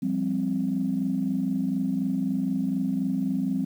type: chord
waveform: sine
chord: F suspended second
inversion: none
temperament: equal with one note detuned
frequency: 174.61 / 198.62 / 261.6 Hz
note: F3 / G3 / C4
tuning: 0 / +23 / 0 cents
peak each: -30 / -27 / -26 dBFS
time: 0.02-3.65 s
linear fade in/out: 10 ms
effects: tanh soft clip ceiling -15 dBFS + 9-bit